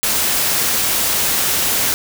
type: noise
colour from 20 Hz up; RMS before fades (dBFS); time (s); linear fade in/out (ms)
white; -17; 0.03-1.94; 0
effects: none